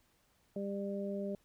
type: harmonic tone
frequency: 199.2 Hz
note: G3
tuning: 28 cents sharp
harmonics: 1 / 2 / 3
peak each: -38 / -41 / -41 dBFS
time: 0.56-1.35 s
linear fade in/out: 2 ms
effects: pink hiss -72 dBFS RMS until 1.44 s